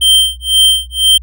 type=tone with tremolo; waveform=square; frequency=3136 Hz; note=G7; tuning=in tune; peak=-5 dBFS; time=0.01-1.18 s; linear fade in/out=10 ms; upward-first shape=sine; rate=2 Hz; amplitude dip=100%; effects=added 60 Hz sine -28 dBFS peak until 1.22 s

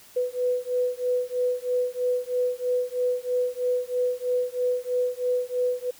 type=beating tone pair; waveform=sine; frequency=495.4 / 498.5 Hz; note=B4 / B4; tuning=+5 / +16 cents; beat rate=3.1 Hz; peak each=-26 dBFS; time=0.16-5.91 s; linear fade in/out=10 ms; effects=white hiss -51 dBFS RMS until 5.99 s

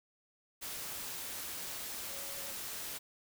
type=tone in noise; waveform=sine; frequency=554.4 Hz; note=C#5; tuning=in tune; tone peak=-53 dBFS; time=2.08-2.53 s; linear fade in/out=20 ms; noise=white; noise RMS=-42 dBFS; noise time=0.61-2.99 s; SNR=-14 dB; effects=none

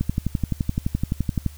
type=click train; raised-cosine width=5 ms; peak=-9 dBFS; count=18; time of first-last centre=0.01-1.463 s; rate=11.7 Hz; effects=added 74 Hz sine -40 dBFS peak until 1.57 s + white hiss -50 dBFS RMS until 1.57 s

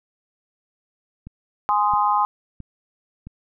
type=click train; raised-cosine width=5 ms; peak=-24 dBFS; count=4; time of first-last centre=1.27-3.27 s; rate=1.5 Hz
type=chord; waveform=sine; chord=Ab major; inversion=none; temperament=just; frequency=830.6 / 1038.3 / 1245.9 Hz; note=Ab5 / C6 / Eb6; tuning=0 / -14 / +2 cents; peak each=-20 / -20 / -23 dBFS; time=1.69-2.25 s; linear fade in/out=0 ms
effects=none

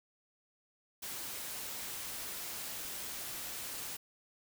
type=noise; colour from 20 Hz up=white; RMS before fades=-42 dBFS; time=1.02-3.97 s; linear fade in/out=10 ms; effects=none

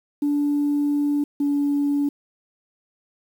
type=tone pair in turn; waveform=sine; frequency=290 / 286.3 Hz; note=D4 / D4; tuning=-22 / -44 cents; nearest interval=unison; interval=22 cents; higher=first; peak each=-17 dBFS; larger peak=neither; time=0.22-1.24 / 1.4-2.09 s; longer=first; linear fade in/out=5 ms; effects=tanh soft clip ceiling -15 dBFS + 8-bit

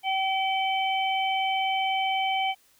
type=harmonic tone; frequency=768 Hz; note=G5; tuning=36 cents flat; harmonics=1 / 3 / 4; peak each=-25 / -30 / -31 dBFS; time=0.03-2.55 s; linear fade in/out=50 ms; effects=white hiss -62 dBFS RMS until 2.79 s

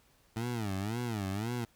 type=tone with vibrato; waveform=20% pulse; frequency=108.1 Hz; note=A2; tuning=30 cents flat; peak=-28 dBFS; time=0.36-1.65 s; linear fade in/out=5 ms; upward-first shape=sine; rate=1.9 Hz; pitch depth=220 cents each way; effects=pink hiss -67 dBFS RMS until 1.75 s

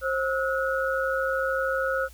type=tone cluster; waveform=sine; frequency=532 / 1299 / 1452 Hz; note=C5 / E6 / F#6; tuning=+29 / -26 / -33 cents; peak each=-26 / -31 / -28 dBFS; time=0.01-2.09 s; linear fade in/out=50 ms; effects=added 60 Hz sine -46 dBFS peak until 2.13 s + white hiss -54 dBFS RMS until 2.13 s

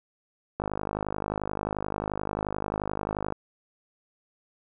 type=click train; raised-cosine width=1 ms; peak=-15 dBFS; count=141; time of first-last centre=0.6-3.324 s; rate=51.4 Hz; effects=none

